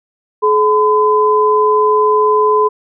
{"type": "tone pair together", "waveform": "sine", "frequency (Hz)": [425.9, 1013], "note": ["G#4", "B5"], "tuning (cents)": [44, 44], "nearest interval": "octave + minor third", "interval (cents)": 1500, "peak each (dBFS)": -11, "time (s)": [0.42, 2.69], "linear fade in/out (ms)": 20, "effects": []}